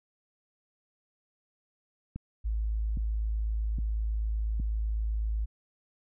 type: click train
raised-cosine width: 5 ms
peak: -24 dBFS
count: 4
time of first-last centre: 2.16-4.599 s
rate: 1.23 Hz
type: tone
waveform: sine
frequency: 54 Hz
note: A1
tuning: 32 cents flat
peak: -27 dBFS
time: 2.44-5.46 s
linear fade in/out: 20 ms
effects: none